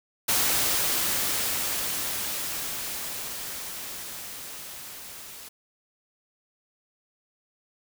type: noise with level ramp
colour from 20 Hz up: white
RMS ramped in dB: -23 to -43 dBFS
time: 0.28-5.49 s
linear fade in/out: 10 ms
effects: none